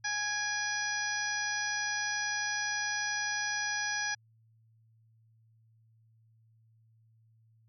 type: harmonic tone with a mistuned harmonic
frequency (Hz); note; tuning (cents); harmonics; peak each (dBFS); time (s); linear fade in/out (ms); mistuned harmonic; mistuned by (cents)
830.6; G#5; 0; 1 / 2 / 3 / 4 / 5 / 6 / 7; -40 / -33 / -43 / -46 / -47 / -40 / -38; 0.04-4.15; 10; 3; -58
effects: added 112 Hz sine -62 dBFS peak until 7.68 s